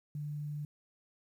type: tone with quantisation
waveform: sine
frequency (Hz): 147.9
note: D3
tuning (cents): +13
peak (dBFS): -36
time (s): 0.15-0.65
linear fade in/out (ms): 2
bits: 11
effects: none